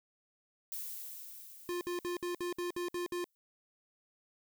violet noise with exponential decay, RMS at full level -40 dBFS, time 0.72-3.35 s, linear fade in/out 0 ms, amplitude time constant 570 ms
square tone bursts, 352.1 Hz, F4, 14 cents sharp, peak -35 dBFS, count 9, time 1.69-3.242 s, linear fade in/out 0 ms, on 120 ms, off 59 ms
effects none

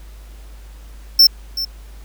square tone with echo, 5370 Hz, E8, 31 cents sharp, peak -6 dBFS, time 1.19-1.27 s, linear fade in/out 5 ms, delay 380 ms, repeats 1, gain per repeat -14 dB, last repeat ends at 1.65 s, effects added 51 Hz sine -35 dBFS peak until 2.04 s + pink hiss -49 dBFS RMS until 2.04 s

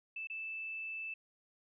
sine tone with dropouts, 2637 Hz, E7, in tune, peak -39 dBFS, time 0.16-1.14 s, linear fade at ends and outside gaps 5 ms, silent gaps 0.272-0.299 s, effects none

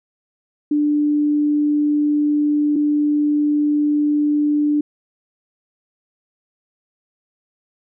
sine tone pair in turn, 295.8 / 295.8 Hz, D4 / D4, +13 / +13 cents, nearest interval unison, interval 0 cents, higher neither, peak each -14 / -14 dBFS, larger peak neither, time 0.71-2.76 / 2.76-4.81 s, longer neither, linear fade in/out 5 ms, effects none

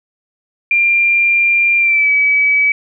sine tone with pitch glide, 2386 to 2285 Hz, D7 to D7, +27 to -48 cents, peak -9 dBFS, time 0.71-2.72 s, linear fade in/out 2 ms, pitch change -75 cents, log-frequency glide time 1.78-2.1 s, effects none

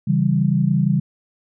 sine chord, C# diminished, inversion none, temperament equal, 138.59 / 164.81 / 196 Hz, C#3 / E3 / G3, 0 / 0 / 0 cents, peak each -19 dBFS, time 0.07-1 s, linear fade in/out 10 ms, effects none

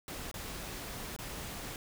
pink noise with dropouts, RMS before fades -42 dBFS, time 0.08-1.76 s, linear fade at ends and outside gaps 1 ms, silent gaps 0.314-0.341 / 1.164-1.188 s, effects none

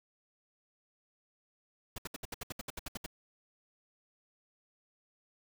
pink noise bursts, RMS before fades -40 dBFS, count 13, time 1.96-3.063 s, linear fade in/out 5 ms, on 23 ms, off 67 ms, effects none

